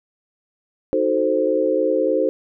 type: chord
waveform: sine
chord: D# diminished seventh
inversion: none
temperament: equal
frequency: 311.1 / 370 / 440 / 523.3 Hz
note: D#4 / F#4 / A4 / C5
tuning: 0 / 0 / 0 / 0 cents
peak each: -23 / -24 / -22 / -19 dBFS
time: 0.93-2.29 s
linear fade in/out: 0 ms
effects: none